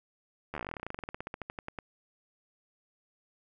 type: slowing click train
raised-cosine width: 0.5 ms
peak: -22 dBFS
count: 30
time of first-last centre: 0.54-1.788 s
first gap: 12 ms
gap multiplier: 1.08
effects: none